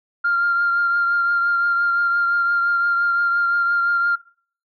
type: tone with vibrato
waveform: sine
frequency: 1394 Hz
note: F6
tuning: 4 cents flat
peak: -15 dBFS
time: 0.24-4.16 s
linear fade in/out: 10 ms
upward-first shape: triangle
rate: 5.8 Hz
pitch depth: 20 cents each way
effects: noise-tail reverb RT60 0.5 s tail -22 dB re dry + tanh soft clip ceiling -11 dBFS